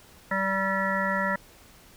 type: harmonic tone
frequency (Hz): 193.4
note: G3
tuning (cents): -23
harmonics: 1 / 3 / 5 / 7 / 9 / 10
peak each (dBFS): -31 / -31 / -31 / -31 / -31 / -31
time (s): 0.31-1.36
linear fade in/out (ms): 5
effects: pink hiss -53 dBFS RMS until 1.96 s